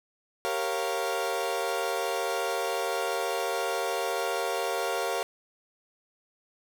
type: chord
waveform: 30% pulse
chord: G half-diminished seventh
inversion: none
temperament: equal with one note detuned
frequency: 392 / 466.2 / 550.9 / 698.5 Hz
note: G4 / Bb4 / Db5 / F5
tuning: 0 / 0 / -11 / 0 cents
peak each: -32 / -30 / -31 / -30 dBFS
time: 0.45-5.23 s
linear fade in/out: 0 ms
effects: none